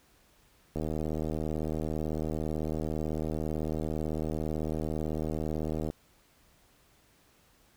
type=click train; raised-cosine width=2 ms; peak=-20 dBFS; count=402; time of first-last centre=0.76-5.901 s; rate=78 Hz; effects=pink hiss -64 dBFS RMS until 7.76 s